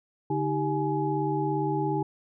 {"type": "tone cluster", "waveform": "sine", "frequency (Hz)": [144.6, 316.6, 393.9, 842], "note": ["D3", "D#4", "G4", "G#5"], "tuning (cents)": [-27, 30, 8, 24], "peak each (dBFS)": -30, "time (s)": [0.3, 2.03], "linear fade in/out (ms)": 5, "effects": []}